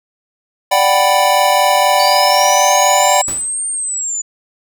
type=chord; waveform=square; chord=G major seventh; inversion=second; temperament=equal; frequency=587.3 / 740 / 784 / 987.8 Hz; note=D5 / F#5 / G5 / B5; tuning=0 / 0 / 0 / 0 cents; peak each=-16 dBFS; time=0.71-3.22 s; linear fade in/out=10 ms
type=clicks; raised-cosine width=0.5 ms; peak=-23 dBFS; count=3; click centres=1.765 / 2.146 / 2.436 s
type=linear two-way sweep; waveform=sine; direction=up then down; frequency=4532 to 8800 to 6930 Hz; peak=-17 dBFS; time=1.99-4.22 s; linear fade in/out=10 ms; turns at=3.67 s
type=noise with exponential decay; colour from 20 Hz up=pink; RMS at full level=-25 dBFS; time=3.28-3.6 s; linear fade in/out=2 ms; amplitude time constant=69 ms
effects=none